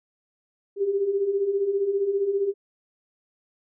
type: beating tone pair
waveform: sine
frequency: 384.3 / 399.3 Hz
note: G4 / G4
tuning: -34 / +32 cents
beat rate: 15 Hz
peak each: -29 / -22 dBFS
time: 0.76-2.54 s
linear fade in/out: 50 ms
effects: none